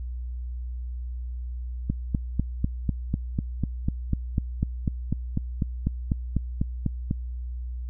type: click train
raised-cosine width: 5 ms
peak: -11 dBFS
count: 22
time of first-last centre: 1.9-7.111 s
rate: 4.03 Hz
effects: added 61 Hz sine -30 dBFS peak until 7.89 s